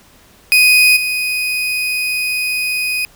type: tone with level steps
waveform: 35% pulse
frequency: 2495 Hz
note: D#7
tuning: 4 cents sharp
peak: -5 / -14 dBFS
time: 0.52-3.05 s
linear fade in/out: 0 ms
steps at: 0.96 s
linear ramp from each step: 10 ms
effects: pink hiss -47 dBFS RMS until 3.15 s